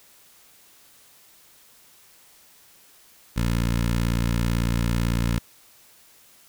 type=tone with notch filter; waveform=15% pulse; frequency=58 Hz; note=A#1; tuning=8 cents flat; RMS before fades=-23 dBFS; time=3.36-5.39 s; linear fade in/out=10 ms; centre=680 Hz; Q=1.2; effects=white hiss -54 dBFS RMS until 6.48 s